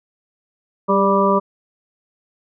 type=harmonic tone with a mistuned harmonic; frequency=196 Hz; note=G3; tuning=in tune; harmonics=1 / 2 / 3 / 5 / 6; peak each=-19 / -19 / -19 / -19 / -19 dBFS; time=0.88-1.4 s; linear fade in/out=20 ms; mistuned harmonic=2; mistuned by=+30 cents; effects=none